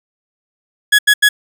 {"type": "tone bursts", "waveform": "30% pulse", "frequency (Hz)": 1678, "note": "G#6", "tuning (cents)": 17, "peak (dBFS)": -4, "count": 3, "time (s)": [0.92, 1.29], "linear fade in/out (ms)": 10, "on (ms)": 68, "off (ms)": 83, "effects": []}